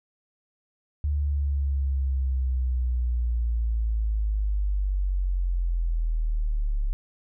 sine linear sweep, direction down, 73.42 to 34.97 Hz, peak -22 dBFS, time 1.04-6.93 s, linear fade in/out 0 ms, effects none

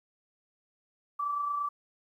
sine tone with amplitude modulation, 1160 Hz, D6, 22 cents flat, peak -27 dBFS, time 1.19-1.69 s, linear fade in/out 10 ms, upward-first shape sine, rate 28.8 Hz, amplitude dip 40%, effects 11-bit

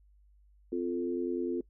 sine chord, F major, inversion second, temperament equal with one note detuned, 260.1 / 349.2 / 440 Hz, C4 / F4 / A4, -10 / 0 / 0 cents, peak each -35 / -32 / -37 dBFS, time 0.72-1.61 s, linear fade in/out 5 ms, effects noise-tail reverb RT60 0.1 s tail -22 dB re dry + added 50 Hz sine -59 dBFS peak until 1.69 s

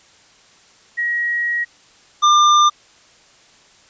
sine / square tone pair in turn, 1900 / 1196.9 Hz, A#6 / D6, +33 / +32 cents, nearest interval minor sixth, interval 801 cents, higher first, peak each -17 / -10 dBFS, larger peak second, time 0.97-1.65 / 2.22-2.7 s, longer first, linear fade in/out 20 ms, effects white hiss -50 dBFS RMS until 3.89 s + resampled to 16000 Hz

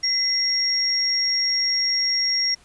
sine tone pair together, 2024 / 5575 Hz, B6 / F8, +42 / -4 cents, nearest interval octave + tritone, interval 1754 cents, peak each -29 / -19 dBFS, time 0.03-2.55 s, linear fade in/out 10 ms, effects pink hiss -54 dBFS RMS until 2.64 s + resampled to 24000 Hz

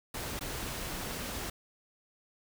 pink noise with dropouts, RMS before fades -38 dBFS, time 0.14-1.5 s, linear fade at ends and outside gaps 5 ms, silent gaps 0.393-0.409 s, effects none

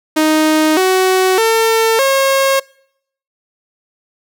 sawtooth tone with pitch steps, 311.1 / 374.3 / 450.2 / 541.7 Hz, D#4 / F#4 / A4 / C#5, 0 / +20 / +40 / -40 cents, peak -6 dBFS, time 0.16-2.6 s, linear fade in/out 10 ms, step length 610 ms, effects noise-tail reverb RT60 0.7 s tail -25 dB re dry

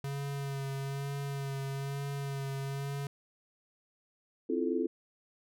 square tone with vibrato, 138.59 Hz, C#3, in tune, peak -35 dBFS, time 0.04-3.07 s, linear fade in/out 2 ms, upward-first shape sine, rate 1.1 Hz, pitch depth 24 cents each way
sine chord, F major seventh, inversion second, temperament just, 261.9 / 327.4 / 349.2 / 436.5 Hz, C4 / E4 / F4 / A4, +2 / -12 / 0 / -14 cents, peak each -34 dBFS, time 4.49-4.87 s, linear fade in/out 10 ms
effects none

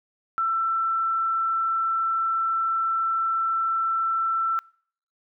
sine tone, 1337 Hz, E6, 24 cents sharp, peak -21 dBFS, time 0.38-4.59 s, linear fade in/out 0 ms, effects noise-tail reverb RT60 0.6 s tail -26 dB re dry

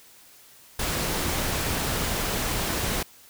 pink noise, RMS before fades -27 dBFS, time 0.79-3.03 s, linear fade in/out 5 ms, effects white hiss -52 dBFS RMS until 3.29 s

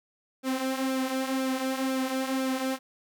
sawtooth tone with flanger, 263 Hz, C4, 9 cents sharp, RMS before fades -29 dBFS, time 0.43-2.79 s, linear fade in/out 50 ms, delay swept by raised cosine 1 to 4.9 ms, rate 2 Hz, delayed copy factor -0.6, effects none

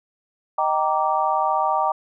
sine chord, Eb major seventh, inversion none, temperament just, 622.3 / 777.8 / 933.4 / 1166.7 Hz, Eb5 / G5 / Bb5 / D6, 0 / -14 / +2 / -12 cents, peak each -26 / -22 / -23 / -24 dBFS, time 0.58-1.92 s, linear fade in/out 5 ms, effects none

